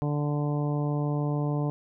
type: harmonic tone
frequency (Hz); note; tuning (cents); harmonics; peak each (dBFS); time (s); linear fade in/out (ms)
146.83; D3; 0; 1 / 2 / 3 / 4 / 5 / 6 / 7; -26 / -32 / -36 / -38 / -40 / -42 / -43; 0.02-1.7; 0
effects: none